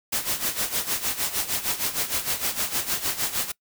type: noise with tremolo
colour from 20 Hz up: white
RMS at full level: -24 dBFS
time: 0.12-3.52 s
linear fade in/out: 10 ms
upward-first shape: sine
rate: 6.5 Hz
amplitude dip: 75%
effects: noise-tail reverb RT60 0.1 s tail -23 dB re dry